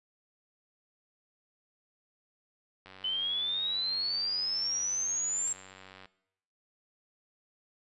click train, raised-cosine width 0.3 ms, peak -33 dBFS, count 304, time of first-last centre 2.86-6.056 s, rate 94.8 Hz
sine exponential sweep, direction up, 3023 to 7550 Hz, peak -29 dBFS, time 3.04-5.53 s, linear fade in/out 5 ms
blue noise with exponential decay, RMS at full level -42 dBFS, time 5.47-5.62 s, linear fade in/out 2 ms, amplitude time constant 32 ms
effects noise-tail reverb RT60 0.8 s tail -19 dB re dry + resampled to 24000 Hz

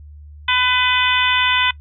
harmonic tone with a mistuned harmonic, 501 Hz, B4, 25 cents sharp, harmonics 2 / 3 / 4 / 5 / 6 / 7, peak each -21 / -21 / -21 / -21 / -21 / -21 dBFS, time 0.48-1.71 s, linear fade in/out 5 ms, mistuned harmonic 6, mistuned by +16 cents, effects noise-tail reverb RT60 0.1 s tail -21 dB re dry + added 74 Hz sine -36 dBFS peak until 1.8 s

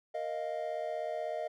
triangle chord, Bb suspended fourth, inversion none, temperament equal, 466.2 / 622.3 / 698.5 Hz, Bb4 / Eb5 / F5, 0 / 0 / 0 cents, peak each -40 / -34 / -37 dBFS, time 0.14-1.48 s, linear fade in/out 10 ms, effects none

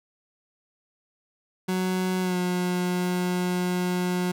30% pulse tone with pitch glide, 185 to 179.94 Hz, F#3 to F#3, 0 to -48 cents, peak -21 dBFS, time 1.68-4.32 s, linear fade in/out 10 ms, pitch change -48 cents, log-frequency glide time 2.21-2.37 s, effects none

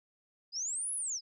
sine linear two-way sweep, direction up then down, 4783 to 10770 to 4783 Hz, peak -33 dBFS, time 0.52-1.21 s, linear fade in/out 50 ms, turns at 0.94 s, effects none

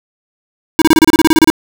square tone bursts, 319.3 Hz, D#4, 45 cents sharp, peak -4 dBFS, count 13, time 0.79-1.501 s, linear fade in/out 0 ms, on 27 ms, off 30 ms, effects 7-bit

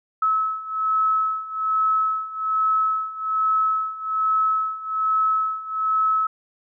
sine beating tone pair, 1294 / 1295.2 Hz, E6 / E6, -32 / -31 cents, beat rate 1.2 Hz, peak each -24 / -21 dBFS, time 0.22-6.27 s, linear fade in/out 5 ms, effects none

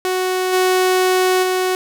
sawtooth tone with level steps, 370 Hz, F#4, in tune, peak -13 / -9 / -12 dBFS, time 0.05-1.75 s, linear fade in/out 0 ms, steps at 0.52 / 1.42 s, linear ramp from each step 20 ms, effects none

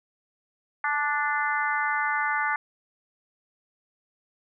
harmonic tone with a mistuned harmonic, 293.7 Hz, D4, in tune, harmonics 3 / 4 / 5 / 6 / 7, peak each -29 / -30 / -29 / -30 / -32 dBFS, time 0.84-2.56 s, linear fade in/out 2 ms, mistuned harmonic 3, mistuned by -20 cents, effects none

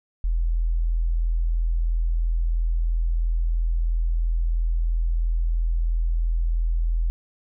sine tone, 41.5 Hz, E1, 12 cents sharp, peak -19 dBFS, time 0.24-7.1 s, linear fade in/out 0 ms, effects none

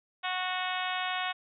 harmonic tone, 367.7 Hz, F#4, 11 cents flat, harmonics 2 / 3 / 4 / 5 / 6 / 7 / 8 / 9 / 10, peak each -35 / -37 / -38 / -39 / -40 / -40 / -41 / -42 / -42 dBFS, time 0.23-1.33 s, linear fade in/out 20 ms, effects none

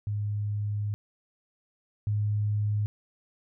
sine tone pair in turn, 103.83 / 104.61 Hz, G#2 / G#2, 0 / +13 cents, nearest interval unison, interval 13 cents, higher second, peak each -27 / -24 dBFS, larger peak second, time 0.07-0.94 / 2.07-2.86 s, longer first, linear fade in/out 0 ms, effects none

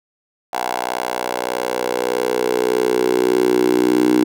10% pulse tone with high-pass filter sweep, 61.7 Hz, B1, 1 cent flat, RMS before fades -18 dBFS, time 0.53-4.24 s, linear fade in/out 5 ms, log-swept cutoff 700 to 310 Hz, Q 5.1, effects none

